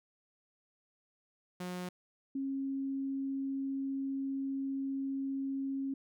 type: tone pair in turn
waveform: sawtooth / sine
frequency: 180 / 271.5 Hz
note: F#3 / C#4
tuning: -47 / -36 cents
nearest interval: perfect fifth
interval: 711 cents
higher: second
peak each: -34 / -33 dBFS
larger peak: second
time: 1.6-1.89 / 2.35-5.94 s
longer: second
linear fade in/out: 5 ms
effects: none